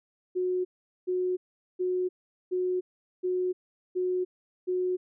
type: tone bursts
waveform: sine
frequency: 365.2 Hz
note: F#4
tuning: 23 cents flat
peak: -25 dBFS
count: 7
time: 0.35-4.97 s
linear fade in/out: 20 ms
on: 300 ms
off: 420 ms
effects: none